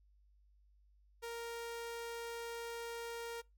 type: tone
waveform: sawtooth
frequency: 466.2 Hz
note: A#4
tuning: in tune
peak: -38 dBFS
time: 1.22-3.42 s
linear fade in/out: 20 ms
effects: noise-tail reverb RT60 0.2 s tail -23 dB re dry + added 50 Hz sine -65 dBFS peak until 3.57 s